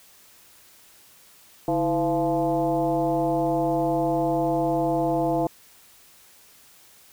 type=tone with frequency modulation; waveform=sine; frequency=505 Hz; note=B4; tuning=39 cents sharp; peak=-20 dBFS; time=1.68-5.47 s; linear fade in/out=2 ms; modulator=180 Hz; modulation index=1.7; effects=white hiss -53 dBFS RMS until 7.12 s